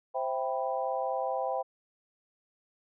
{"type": "chord", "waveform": "sine", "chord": "C major seventh", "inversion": "none", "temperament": "equal", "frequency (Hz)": [523.3, 659.3, 784, 987.8], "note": ["C5", "E5", "G5", "B5"], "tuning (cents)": [0, 0, 0, 0], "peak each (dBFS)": [-33, -35, -33, -38], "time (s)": [0.14, 1.63], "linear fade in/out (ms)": 20, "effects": []}